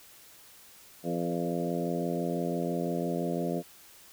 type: harmonic tone with a mistuned harmonic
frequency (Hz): 85.9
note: F2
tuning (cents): -28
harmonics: 2 / 3 / 4 / 5 / 6 / 7 / 8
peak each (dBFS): -33 / -35 / -36 / -37 / -38 / -38 / -39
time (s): 1.03-3.63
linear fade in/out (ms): 50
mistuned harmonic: 6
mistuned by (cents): -19
effects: white hiss -54 dBFS RMS until 4.12 s